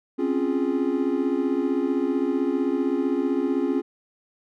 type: chord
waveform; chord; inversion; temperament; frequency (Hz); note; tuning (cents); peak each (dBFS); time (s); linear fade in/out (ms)
triangle; Db major seventh; third; equal; 261.6 / 277.2 / 349.2 / 415.3; C4 / Db4 / F4 / Ab4; 0 / 0 / 0 / 0; -25 / -23 / -25 / -27; 0.18-3.82; 20
effects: none